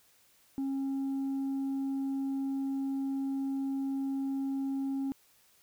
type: tone with tanh clipping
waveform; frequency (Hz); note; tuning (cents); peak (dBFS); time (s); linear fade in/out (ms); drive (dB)
sine; 271.6; C#4; -35; -31; 0.58-5.12; 0; 2
effects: white hiss -65 dBFS RMS until 5.62 s